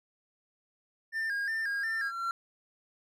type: tone with vibrato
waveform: triangle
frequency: 1708 Hz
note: G#6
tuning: 48 cents sharp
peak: -28 dBFS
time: 1.12-2.12 s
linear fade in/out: 50 ms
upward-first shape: square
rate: 2.8 Hz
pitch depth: 84 cents each way
type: tone with exponential growth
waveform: triangle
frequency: 1364 Hz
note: F6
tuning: 41 cents flat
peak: -26 dBFS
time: 1.43-2.31 s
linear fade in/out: 1 ms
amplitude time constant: 190 ms
effects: none